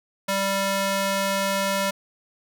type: tone with high-pass filter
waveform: square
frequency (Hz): 196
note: G3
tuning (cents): 0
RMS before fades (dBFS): -24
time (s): 0.28-1.91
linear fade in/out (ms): 10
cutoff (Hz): 470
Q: 0.65
effects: none